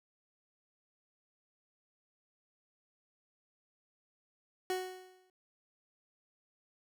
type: tone with exponential decay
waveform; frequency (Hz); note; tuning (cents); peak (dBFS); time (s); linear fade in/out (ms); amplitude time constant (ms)
30% pulse; 370; F#4; 0; -28; 4.7-5.3; 1; 130
effects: none